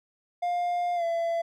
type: tone with pitch glide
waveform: triangle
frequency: 705 to 672.8 Hz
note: F5 to E5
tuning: +16 to +35 cents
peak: -23 dBFS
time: 0.42-1.42 s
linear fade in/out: 10 ms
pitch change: -81 cents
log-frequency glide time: 0.95-1.04 s
effects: none